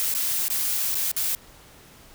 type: noise with dropouts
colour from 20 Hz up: blue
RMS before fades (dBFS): -25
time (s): 0-1.35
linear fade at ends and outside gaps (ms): 0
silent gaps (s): 0.139-0.149 / 0.482-0.502 / 0.945-0.953 / 1.115-1.165
effects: pink hiss -50 dBFS RMS until 2.14 s